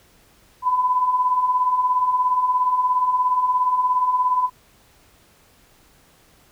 sine beating tone pair, 987.8 / 1004.8 Hz, B5 / B5, 0 / +30 cents, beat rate 17 Hz, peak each -25 / -17 dBFS, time 0.62-4.5 s, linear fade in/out 50 ms, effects pink hiss -55 dBFS RMS until 6.51 s

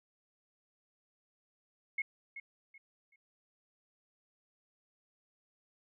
sine tone with echo, 2171 Hz, C#7, 37 cents flat, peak -31 dBFS, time 1.98-2.02 s, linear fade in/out 5 ms, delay 380 ms, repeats 3, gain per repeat -11 dB, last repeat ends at 3.16 s, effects none

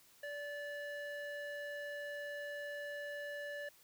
square tone with band-pass filter, 580 Hz, D5, 22 cents flat, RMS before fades -44 dBFS, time 0.23-3.69 s, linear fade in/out 5 ms, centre 1300 Hz, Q 3.1, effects white hiss -65 dBFS RMS until 3.83 s

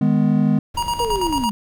triangle chord, G# minor, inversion second, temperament just, 155.74 / 207.7 / 249.2 Hz, D#3 / G#3 / B3, +2 / 0 / +16 cents, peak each -17 / -15 / -17 dBFS, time 0.01-0.59 s, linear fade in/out 5 ms
brown noise, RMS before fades -31 dBFS, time 0.74-1.46 s, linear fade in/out 10 ms
square tone with tremolo, 950 Hz, A#5, 33 cents sharp, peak -19 dBFS, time 0.77-1.5 s, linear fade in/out 5 ms, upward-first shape square, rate 9 Hz, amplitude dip 65%
sine linear sweep, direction down, 486.7 to 200 Hz, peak -21 dBFS, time 1-1.51 s, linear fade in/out 0 ms
effects none

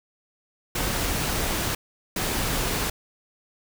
pink noise bursts at uneven times, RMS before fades -26 dBFS, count 2, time 0.75-1.75 / 2.16-2.9 s, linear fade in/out 5 ms, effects none

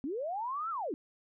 sine linear two-way sweep, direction up then down, 246.9 to 1373 to 255.7 Hz, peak -33 dBFS, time 0.04-0.94 s, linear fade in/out 0 ms, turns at 0.7 s, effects none

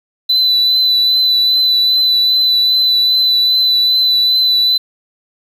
triangle tone with vibrato, 4000 Hz, B7, 21 cents sharp, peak -7 dBFS, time 0.29-4.78 s, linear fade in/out 10 ms, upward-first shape triangle, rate 2.5 Hz, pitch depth 23 cents each way, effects tanh soft clip ceiling -4 dBFS + 7-bit

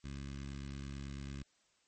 15% pulse tone with notch filter, 69.1 Hz, C#2, 5 cents flat, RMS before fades -44 dBFS, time 0.04-1.43 s, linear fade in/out 5 ms, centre 710 Hz, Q 0.59, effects white hiss -73 dBFS RMS until 1.87 s + MP3 32 kbps

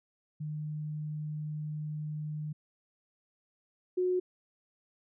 sine tone pair in turn, 151.9 / 364.7 Hz, D#3 / F#4, -41 / -25 cents, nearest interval octave + minor third, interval 1516 cents, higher second, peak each -34 / -26 dBFS, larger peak second, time 0.4-2.53 / 3.97-4.2 s, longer first, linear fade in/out 10 ms, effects none

